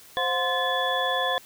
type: tone cluster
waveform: sine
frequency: 523 / 720 / 1039 / 1734 / 3425 Hz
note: C5 / F#5 / C6 / A6 / A7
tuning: -1 / -47 / -12 / -26 / -47 cents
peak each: -29 dBFS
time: 0.17-1.38 s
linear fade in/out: 0 ms
effects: white hiss -50 dBFS RMS until 1.45 s